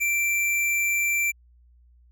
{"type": "tone", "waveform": "square", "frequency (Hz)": 2349, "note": "D7", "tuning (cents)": 0, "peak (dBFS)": -22, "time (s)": [0, 1.32], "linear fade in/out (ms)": 20, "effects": ["added 60 Hz sine -53 dBFS peak until 2.11 s"]}